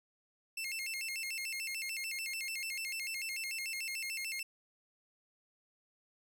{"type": "tone with vibrato", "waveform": "sawtooth", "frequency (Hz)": 2388, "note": "D7", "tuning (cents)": 28, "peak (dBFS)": -34, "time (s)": [0.57, 4.43], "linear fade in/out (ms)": 5, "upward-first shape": "square", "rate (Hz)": 6.8, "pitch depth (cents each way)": 190, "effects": []}